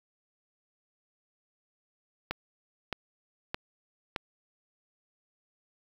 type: click train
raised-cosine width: 0.3 ms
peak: -15 dBFS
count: 4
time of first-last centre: 2.31-4.162 s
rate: 1.62 Hz
effects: 7-bit